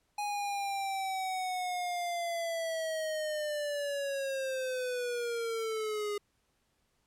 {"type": "linear sweep", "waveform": "square", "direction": "down", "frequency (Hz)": [830.6, 409.3], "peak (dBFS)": -33, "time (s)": [0.18, 6.18], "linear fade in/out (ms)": 5, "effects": ["pink hiss -75 dBFS RMS until 7.06 s", "low-pass 12000 Hz 12 dB/octave"]}